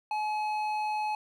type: tone with hard clipping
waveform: triangle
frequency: 851 Hz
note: G#5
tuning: 42 cents sharp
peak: -30 dBFS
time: 0.11-1.15 s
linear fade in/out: 2 ms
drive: 12 dB
effects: none